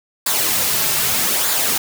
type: noise with flanger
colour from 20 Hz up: white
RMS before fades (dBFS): -18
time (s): 0.26-1.78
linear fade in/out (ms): 5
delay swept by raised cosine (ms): 0.34 to 4.14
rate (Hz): 0.81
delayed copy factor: -0.5
effects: none